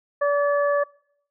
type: harmonic tone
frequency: 575 Hz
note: D5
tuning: 37 cents flat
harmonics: 1 / 2 / 3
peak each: -19 / -25 / -29 dBFS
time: 0.21-0.84 s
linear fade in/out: 10 ms
effects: noise-tail reverb RT60 0.7 s tail -25 dB re dry